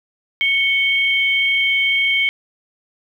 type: tone pair together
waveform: sine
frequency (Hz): 2217 / 3149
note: C#7 / G7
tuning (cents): 0 / +7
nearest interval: tritone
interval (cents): 607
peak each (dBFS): -15 / -20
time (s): 0.41-2.29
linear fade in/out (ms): 0
effects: 8-bit